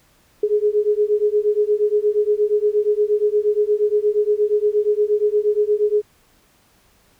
sine beating tone pair, 414.8 / 423.3 Hz, G#4 / G#4, -2 / +33 cents, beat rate 8.5 Hz, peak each -18 dBFS, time 0.43-6.02 s, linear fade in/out 5 ms, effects pink hiss -57 dBFS RMS until 7.19 s

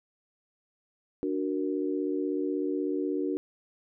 sine chord, D augmented, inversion none, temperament equal, 293.7 / 370 / 466.2 Hz, D4 / F#4 / A#4, 0 / 0 / 0 cents, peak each -30 / -31 / -35 dBFS, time 1.23-3.37 s, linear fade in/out 0 ms, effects none

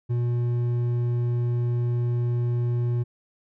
triangle tone with hard clipping, 120.4 Hz, B2, 44 cents flat, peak -23 dBFS, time 0.09-3.04 s, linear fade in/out 20 ms, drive 9 dB, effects none

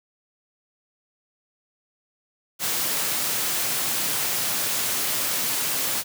white high-pass noise, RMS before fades -25 dBFS, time 2.59-6.04 s, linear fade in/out 50 ms, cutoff 100 Hz, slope 96 dB/octave, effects none

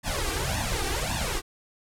pink noise with flanger, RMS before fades -28 dBFS, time 0.03-1.42 s, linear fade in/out 50 ms, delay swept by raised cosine 1.1 to 2.6 ms, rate 1.8 Hz, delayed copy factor +0.95, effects low-pass 11000 Hz 12 dB/octave

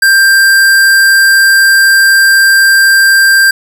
square tone, 1583 Hz, G6, 17 cents sharp, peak -4 dBFS, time 0.02-3.51 s, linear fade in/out 5 ms, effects none

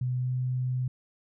sine tone with pitch glide, 125.9 to 127.07 Hz, B2 to B2, +34 to +50 cents, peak -26 dBFS, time 0.01-0.88 s, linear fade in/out 5 ms, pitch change +16 cents, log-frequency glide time 0.19-0.3 s, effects none

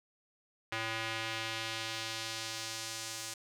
square tone with band-pass filter sweep, 112.3 Hz, A2, 36 cents sharp, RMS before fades -39 dBFS, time 0.72-3.34 s, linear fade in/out 5 ms, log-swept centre 2200 to 7200 Hz, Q 1.1, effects none

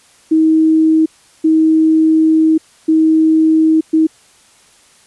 sine tone bursts at uneven times, 317.5 Hz, D#4, 35 cents sharp, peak -7 dBFS, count 4, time 0.31-1.06 / 1.44-2.58 / 2.88-3.81 / 3.93-4.07 s, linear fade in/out 10 ms, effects white hiss -48 dBFS RMS until 5.06 s + resampled to 24000 Hz

